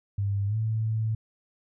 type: tone with pitch glide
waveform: sine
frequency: 100.1 to 110.43 Hz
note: G2 to A2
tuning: +37 to +7 cents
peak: -24 dBFS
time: 0.18-1.15 s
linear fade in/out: 5 ms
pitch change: +170 cents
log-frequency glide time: 0.47-0.56 s
effects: none